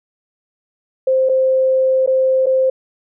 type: tone with dropouts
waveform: sine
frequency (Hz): 523.3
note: C5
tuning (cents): 0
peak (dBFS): -11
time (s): 1.07-2.7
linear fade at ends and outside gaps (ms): 5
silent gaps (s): 1.29-1.294 / 2.063-2.074 / 2.46-2.466
effects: none